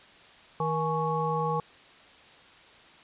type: harmonic tone with a mistuned harmonic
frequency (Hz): 158.3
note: D#3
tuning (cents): +30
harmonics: 1 / 3 / 5 / 7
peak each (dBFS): -31 / -31 / -31 / -31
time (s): 0.6-1.6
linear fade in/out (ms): 2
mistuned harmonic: 5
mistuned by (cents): +100
effects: white hiss -53 dBFS RMS until 3.03 s + resampled to 8000 Hz